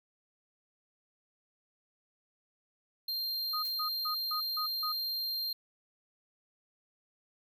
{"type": "tone", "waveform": "square", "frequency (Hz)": 4186, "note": "C8", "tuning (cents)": 0, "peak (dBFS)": -33, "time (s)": [3.08, 5.53], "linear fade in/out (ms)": 5}
{"type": "tone bursts", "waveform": "sine", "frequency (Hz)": 1247, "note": "D#6", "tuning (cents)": 3, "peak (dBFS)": -34, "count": 6, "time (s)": [3.53, 4.924], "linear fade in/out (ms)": 10, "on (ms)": 99, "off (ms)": 160}
{"type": "noise with exponential decay", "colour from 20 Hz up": "blue", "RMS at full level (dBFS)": -46, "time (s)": [3.65, 3.84], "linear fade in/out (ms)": 0, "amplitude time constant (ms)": 40}
{"effects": []}